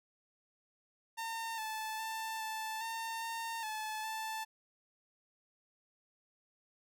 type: tone with pitch steps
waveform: sawtooth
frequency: 909 / 874 / 888 / 879 / 907 / 913 / 865 / 880 Hz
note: A#5 / A5 / A5 / A5 / A#5 / A#5 / A5 / A5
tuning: -44 / -12 / +16 / -2 / -48 / -36 / -30 / 0 cents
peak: -34 dBFS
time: 1.17-4.45 s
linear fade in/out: 20 ms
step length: 410 ms
effects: none